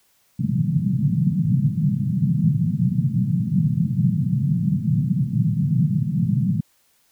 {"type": "band-pass noise", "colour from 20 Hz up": "pink", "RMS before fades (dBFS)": -20, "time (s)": [0.39, 6.61], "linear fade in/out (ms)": 10, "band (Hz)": [120, 200], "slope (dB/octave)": 48, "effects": ["white hiss -62 dBFS RMS until 7.11 s"]}